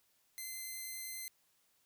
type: tone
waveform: 5% pulse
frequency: 2065 Hz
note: C7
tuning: 23 cents flat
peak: -32 dBFS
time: 0.38-1.28 s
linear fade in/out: 0 ms
effects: white hiss -74 dBFS RMS until 1.85 s